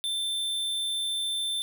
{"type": "tone", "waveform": "square", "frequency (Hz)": 3553, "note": "A7", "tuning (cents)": 16, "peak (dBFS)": -28, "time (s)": [0.04, 1.62], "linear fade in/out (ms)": 0, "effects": []}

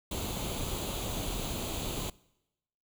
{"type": "noise with comb filter", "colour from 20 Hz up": "pink", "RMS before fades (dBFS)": -35, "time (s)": [0.11, 2.1], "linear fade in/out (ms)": 5, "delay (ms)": 0.28, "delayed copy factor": 0.65, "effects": ["noise-tail reverb RT60 0.9 s tail -23 dB re dry"]}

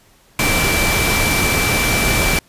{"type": "tone in noise", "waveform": "sine", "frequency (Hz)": 2334, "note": "D7", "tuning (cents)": -11, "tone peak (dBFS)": -19, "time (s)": [0.39, 2.39], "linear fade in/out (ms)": 2, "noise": "pink", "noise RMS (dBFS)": -17, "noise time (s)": [0.39, 2.39], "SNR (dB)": -5, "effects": ["pink hiss -52 dBFS RMS until 2.48 s", "resampled to 32000 Hz"]}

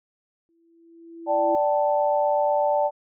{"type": "tone with exponential growth", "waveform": "sine", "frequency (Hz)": 333.4, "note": "E4", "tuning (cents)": 20, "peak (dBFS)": -24, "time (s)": [0.49, 1.55], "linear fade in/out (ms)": 0, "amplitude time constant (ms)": 230}
{"type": "chord", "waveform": "sine", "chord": "D suspended fourth", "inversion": "none", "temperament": "equal with one note detuned", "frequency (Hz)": [587.3, 771.9, 880], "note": ["D5", "G5", "A5"], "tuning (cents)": [0, -27, 0], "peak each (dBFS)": [-21, -26, -24], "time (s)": [1.26, 2.91], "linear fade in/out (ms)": 50}
{"effects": []}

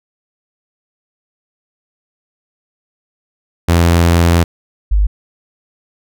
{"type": "tone pair in turn", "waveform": ["sawtooth", "sine"], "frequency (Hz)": [85, 50.54], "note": ["F2", "G#1"], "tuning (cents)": [-46, -46], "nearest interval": "major sixth", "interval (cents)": 900, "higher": "first", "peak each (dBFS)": [-4, -8], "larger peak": "first", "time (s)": [[3.68, 4.44], [4.91, 5.07]], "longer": "first", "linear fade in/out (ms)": 10, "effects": []}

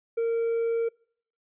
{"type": "tone with hard clipping", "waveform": "triangle", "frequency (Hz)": 460.6, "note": "A#4", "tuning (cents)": -21, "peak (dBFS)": -24, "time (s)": [0.17, 0.89], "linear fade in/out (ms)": 10, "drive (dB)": 5, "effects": ["noise-tail reverb RT60 0.6 s tail -26 dB re dry", "resampled to 8000 Hz"]}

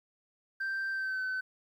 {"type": "tone with pitch glide", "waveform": "sine", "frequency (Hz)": [1568, 1520.7], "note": ["G6", "F#6"], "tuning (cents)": [0, 47], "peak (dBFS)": -29, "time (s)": [0.6, 1.41], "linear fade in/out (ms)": 10, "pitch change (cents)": -53, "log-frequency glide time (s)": [0.91, 1.22], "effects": ["tanh soft clip ceiling -30 dBFS", "11-bit"]}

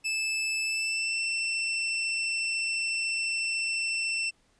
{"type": "tone with pitch glide", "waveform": "sawtooth", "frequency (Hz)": [2625, 2686], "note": ["E7", "E7"], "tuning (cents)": [-8, 32], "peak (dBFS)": -24, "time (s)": [0.04, 4.31], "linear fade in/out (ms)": 20, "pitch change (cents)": 40, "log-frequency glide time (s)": [0.62, 1.22], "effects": ["pink hiss -67 dBFS RMS until 4.59 s", "resampled to 22050 Hz"]}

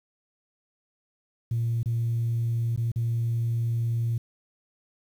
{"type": "tone with dropouts", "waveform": "sine", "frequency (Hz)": 116.3, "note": "A#2", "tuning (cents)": -4, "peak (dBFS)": -22, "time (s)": [1.51, 4.18], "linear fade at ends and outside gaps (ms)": 5, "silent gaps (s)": [[1.831, 1.858], [2.762, 2.775], [2.917, 2.959]], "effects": ["tanh soft clip ceiling -20 dBFS", "9-bit"]}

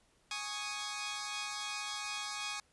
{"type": "chord", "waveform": "10% pulse", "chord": "Ab suspended fourth", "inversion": "none", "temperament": "equal", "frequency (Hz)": [830.6, 1108.7, 1244.5], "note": ["Ab5", "Db6", "Eb6"], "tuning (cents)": [0, 0, 0], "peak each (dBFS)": -34, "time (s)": [0.31, 2.6], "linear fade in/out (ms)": 2, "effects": ["pink hiss -70 dBFS RMS until 2.72 s", "resampled to 24000 Hz"]}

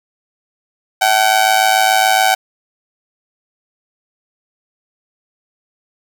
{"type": "tone with amplitude modulation", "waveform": "sawtooth", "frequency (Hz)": 759, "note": "F#5", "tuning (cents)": 44, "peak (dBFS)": -3, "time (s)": [1.01, 2.35], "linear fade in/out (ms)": 10, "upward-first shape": "sine", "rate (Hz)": 107, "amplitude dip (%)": 75, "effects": []}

